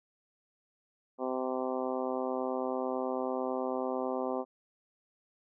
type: harmonic tone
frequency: 129.1 Hz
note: C3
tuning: 23 cents flat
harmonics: 2 / 3 / 4 / 5 / 6 / 7 / 8 / 9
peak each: -37 / -37 / -36 / -39 / -40 / -44 / -43 / -46 dBFS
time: 1.18-4.45 s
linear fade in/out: 50 ms
effects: none